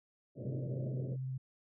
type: band-pass noise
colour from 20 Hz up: pink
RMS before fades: -43 dBFS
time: 0.35-1.17 s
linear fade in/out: 50 ms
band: 100 to 610 Hz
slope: 96 dB/octave
type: tone with vibrato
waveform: sine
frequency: 130.81 Hz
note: C3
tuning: in tune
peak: -36 dBFS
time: 0.45-1.38 s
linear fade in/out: 10 ms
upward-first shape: triangle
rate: 17 Hz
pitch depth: 23 cents each way
effects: none